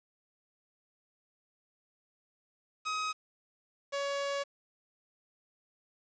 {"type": "tone pair in turn", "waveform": "sawtooth", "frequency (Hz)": [1264, 561.3], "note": ["D#6", "C#5"], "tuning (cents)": [27, 22], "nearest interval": "octave + major second", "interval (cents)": 1405, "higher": "first", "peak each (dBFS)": -28, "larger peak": "neither", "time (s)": [[2.85, 3.13], [3.92, 4.44]], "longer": "second", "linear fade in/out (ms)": 20, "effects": ["resampled to 16000 Hz", "9-bit"]}